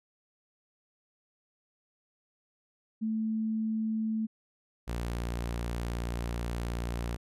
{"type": "tone pair in turn", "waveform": ["sine", "sawtooth"], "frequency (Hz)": [220, 58.69], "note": ["A3", "A#1"], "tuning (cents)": [0, 12], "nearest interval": "octave + major seventh", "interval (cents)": 2288, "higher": "first", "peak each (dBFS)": -28, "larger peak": "neither", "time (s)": [[3.01, 4.27], [4.87, 7.17]], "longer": "second", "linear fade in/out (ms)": 20, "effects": ["resampled to 32000 Hz"]}